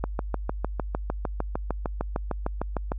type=click train; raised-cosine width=1 ms; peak=-13 dBFS; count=20; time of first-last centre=0.04-2.919 s; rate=6.6 Hz; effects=added 50 Hz sine -30 dBFS peak until 2.98 s